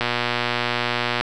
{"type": "click train", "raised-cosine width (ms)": 0.3, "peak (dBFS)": -5, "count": 145, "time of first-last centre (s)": [0.01, 1.21], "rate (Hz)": 120, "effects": []}